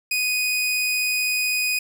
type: tone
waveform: sawtooth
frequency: 2489 Hz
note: D#7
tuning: in tune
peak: -17 dBFS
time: 0.11-1.79 s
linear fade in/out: 5 ms
effects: none